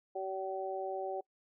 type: harmonic tone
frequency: 190.7 Hz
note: G3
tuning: 47 cents flat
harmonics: 2 / 3 / 4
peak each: -39 / -40 / -39 dBFS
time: 0.15-1.21 s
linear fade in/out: 10 ms
effects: noise-tail reverb RT60 0.1 s tail -24 dB re dry